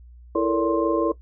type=tone cluster; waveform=sine; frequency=331.5 / 439.6 / 464.7 / 571 / 1053 Hz; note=E4 / A4 / A#4 / D5 / C6; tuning=+10 / -2 / -5 / -49 / +11 cents; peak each=-22 / -26 / -25 / -25 / -28 dBFS; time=0.35-1.12 s; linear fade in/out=5 ms; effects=noise-tail reverb RT60 0.1 s tail -17 dB re dry + added 60 Hz sine -43 dBFS peak until 1.21 s